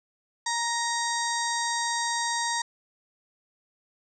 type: harmonic tone with a mistuned harmonic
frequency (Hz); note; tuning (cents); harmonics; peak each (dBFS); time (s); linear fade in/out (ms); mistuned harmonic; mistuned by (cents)
935; A#5; +5; 1 / 2 / 4 / 5 / 6 / 7 / 8 / 9; -29 / -32 / -35 / -36 / -37 / -37 / -38 / -39; 0.46-2.62; 5; 6; +31
effects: none